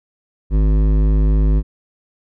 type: tone with hard clipping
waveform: sine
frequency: 51.91 Hz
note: G#1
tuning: in tune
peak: -13 dBFS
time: 0.5-1.63 s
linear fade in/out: 50 ms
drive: 13 dB
effects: none